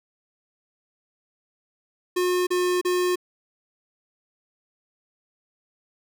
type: tone bursts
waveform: square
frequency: 360 Hz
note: F#4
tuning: 47 cents flat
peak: -21 dBFS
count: 3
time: 2.16-3.158 s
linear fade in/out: 10 ms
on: 310 ms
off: 34 ms
effects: none